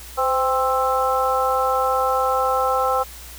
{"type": "harmonic tone with a mistuned harmonic", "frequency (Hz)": 264, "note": "C4", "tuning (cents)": 16, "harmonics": [2, 3, 4, 5], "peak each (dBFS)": [-22, -22, -25, -22], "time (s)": [0.17, 3.04], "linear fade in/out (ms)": 20, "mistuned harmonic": 2, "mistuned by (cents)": -42, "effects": ["added 60 Hz sine -40 dBFS peak until 3.38 s", "white hiss -40 dBFS RMS until 3.38 s"]}